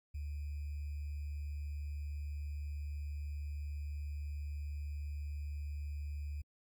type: tone with sample-and-hold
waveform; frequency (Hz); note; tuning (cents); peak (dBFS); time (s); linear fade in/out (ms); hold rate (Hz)
sine; 73.1; D2; -7; -38; 0.14-6.42; 10; 2450
effects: Opus 48 kbps